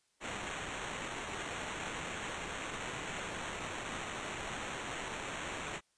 violet noise with sample-and-hold, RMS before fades -41 dBFS, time 0.2-5.81 s, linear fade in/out 50 ms, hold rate 4900 Hz, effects white hiss -75 dBFS RMS until 5.97 s + resampled to 22050 Hz

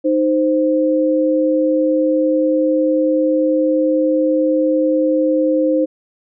sine tone pair together, 309.8 / 521 Hz, D#4 / C5, -7 / -7 cents, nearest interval major sixth, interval 900 cents, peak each -15 dBFS, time 0.04-5.86 s, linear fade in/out 20 ms, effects none

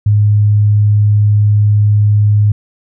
sine tone, 104.4 Hz, G#2, 10 cents sharp, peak -6 dBFS, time 0.06-2.52 s, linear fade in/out 5 ms, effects none

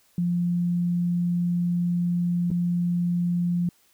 sine tone with dropouts, 174.61 Hz, F3, in tune, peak -21 dBFS, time 0.18-3.69 s, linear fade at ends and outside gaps 2 ms, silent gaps 2.504-2.513 s, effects white hiss -62 dBFS RMS until 3.93 s

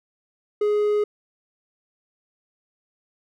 triangle tone, 417.6 Hz, G#4, 10 cents sharp, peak -16 dBFS, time 0.61-1.04 s, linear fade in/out 5 ms, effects none

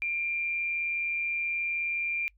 sine tone with amplitude modulation, 2382 Hz, D7, 24 cents sharp, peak -26 dBFS, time 0.02-2.28 s, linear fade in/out 0 ms, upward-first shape sine, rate 159 Hz, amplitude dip 35%, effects noise-tail reverb RT60 0.1 s tail -26 dB re dry + added 50 Hz sine -60 dBFS peak until 2.37 s

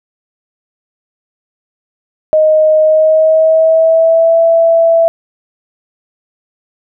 sine tone with pitch glide, 622.3 to 663.1 Hz, D#5 to E5, 0 to +10 cents, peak -5 dBFS, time 2.33-5.08 s, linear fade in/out 0 ms, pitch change +110 cents, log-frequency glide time 2.81-4.39 s, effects none

